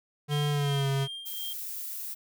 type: tone with pitch glide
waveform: square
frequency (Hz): 146.83 to 137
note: D3 to C#3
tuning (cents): 0 to -20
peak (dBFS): -26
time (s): 0.28-1.08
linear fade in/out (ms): 50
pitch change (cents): -120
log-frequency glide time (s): 0.5-0.88
type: tone with tremolo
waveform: triangle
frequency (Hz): 3198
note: G7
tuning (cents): +34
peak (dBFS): -34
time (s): 0.31-1.53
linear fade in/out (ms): 2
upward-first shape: sine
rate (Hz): 2.8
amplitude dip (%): 60
type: noise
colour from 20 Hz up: violet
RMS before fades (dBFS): -37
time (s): 1.25-2.15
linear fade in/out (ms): 20
effects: none